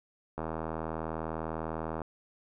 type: click train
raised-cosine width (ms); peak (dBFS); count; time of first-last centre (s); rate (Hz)
1; -21; 132; 0.38-2.018; 80
effects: none